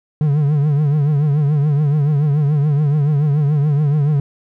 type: tone with vibrato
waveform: triangle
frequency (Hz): 146.83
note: D3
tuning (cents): 0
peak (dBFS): -10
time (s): 0.21-4.2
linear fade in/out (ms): 2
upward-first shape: triangle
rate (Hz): 7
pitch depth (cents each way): 110
effects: none